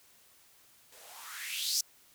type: noise with band-pass filter sweep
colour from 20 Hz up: violet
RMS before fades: -37 dBFS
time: 0.92-1.81 s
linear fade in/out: 5 ms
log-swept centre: 400 to 5900 Hz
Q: 4.4
effects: white hiss -62 dBFS RMS until 2.14 s